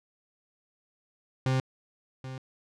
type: tone with echo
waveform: 40% pulse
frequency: 130.81 Hz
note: C3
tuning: in tune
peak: -23 dBFS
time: 1.46-1.6 s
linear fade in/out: 2 ms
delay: 780 ms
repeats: 1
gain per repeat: -13 dB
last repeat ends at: 2.38 s
effects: low-pass 6000 Hz 12 dB/octave